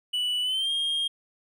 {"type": "tone with pitch glide", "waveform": "triangle", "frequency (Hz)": [2960, 3228], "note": ["F#7", "G#7"], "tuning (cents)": [0, -50], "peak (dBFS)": -23, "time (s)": [0.13, 1.08], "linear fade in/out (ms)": 10, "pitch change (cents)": 150, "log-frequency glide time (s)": [0.42, 0.71], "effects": []}